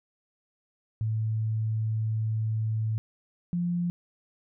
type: tone pair in turn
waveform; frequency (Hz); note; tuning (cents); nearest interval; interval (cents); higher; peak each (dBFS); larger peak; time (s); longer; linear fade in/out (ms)
sine; 110 / 174.61; A2 / F3; 0 / 0; minor sixth; 800; second; -25; neither; 1.01-2.98 / 3.53-3.9; first; 0
effects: none